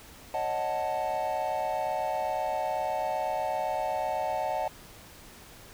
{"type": "chord", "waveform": "triangle", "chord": "D# half-diminished seventh", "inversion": "third", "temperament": "equal", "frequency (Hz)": [554.4, 622.3, 740, 880], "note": ["C#5", "D#5", "F#5", "A5"], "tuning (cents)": [0, 0, 0, 0], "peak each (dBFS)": [-35, -31, -30, -31], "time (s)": [0.34, 4.68], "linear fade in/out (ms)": 2, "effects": ["pink hiss -50 dBFS RMS until 5.73 s"]}